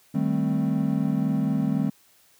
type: chord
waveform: triangle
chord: A half-diminished seventh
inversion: second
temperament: equal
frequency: 155.56 / 196 / 220 / 261.6 Hz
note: Eb3 / G3 / A3 / C4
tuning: 0 / 0 / 0 / 0 cents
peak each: -25 dBFS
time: 0.14-1.9 s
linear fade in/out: 10 ms
effects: white hiss -59 dBFS RMS until 2.39 s + high-pass 60 Hz 12 dB/octave